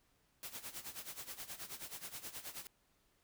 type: noise with tremolo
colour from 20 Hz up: white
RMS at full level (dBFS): -45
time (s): 0.43-2.67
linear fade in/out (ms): 0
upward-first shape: sine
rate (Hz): 9.4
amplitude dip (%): 80
effects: pink hiss -75 dBFS RMS until 3.23 s